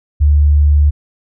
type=tone; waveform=sine; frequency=73.42 Hz; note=D2; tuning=in tune; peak=-6 dBFS; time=0.2-0.91 s; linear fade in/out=20 ms; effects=none